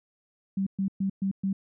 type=tone bursts; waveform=sine; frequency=193.9 Hz; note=G3; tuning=19 cents flat; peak=-24 dBFS; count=5; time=0.57-1.53 s; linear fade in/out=5 ms; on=96 ms; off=120 ms; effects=none